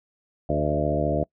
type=harmonic tone with a mistuned harmonic; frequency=74.6 Hz; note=D2; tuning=28 cents sharp; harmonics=1 / 2 / 3 / 4 / 5 / 6 / 7 / 8 / 9; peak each=-30 / -28 / -33 / -29 / -32 / -32 / -31 / -28 / -29 dBFS; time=0.49-1.24 s; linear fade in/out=5 ms; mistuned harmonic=8; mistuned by=+16 cents; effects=noise-tail reverb RT60 0.1 s tail -25 dB re dry